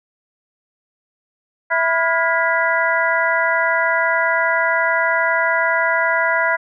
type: harmonic tone with a mistuned harmonic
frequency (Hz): 329.6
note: E4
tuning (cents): 0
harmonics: 2 / 3 / 4 / 5 / 6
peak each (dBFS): -21 / -21 / -21 / -21 / -21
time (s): 1.7-6.57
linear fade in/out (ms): 20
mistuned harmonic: 4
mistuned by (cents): +130
effects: none